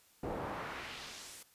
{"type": "noise with band-pass filter sweep", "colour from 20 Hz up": "brown", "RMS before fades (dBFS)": -43, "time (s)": [0.23, 1.43], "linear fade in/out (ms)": 5, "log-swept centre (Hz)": [490, 11000], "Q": 1.1, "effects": ["white hiss -66 dBFS RMS until 1.54 s", "resampled to 32000 Hz"]}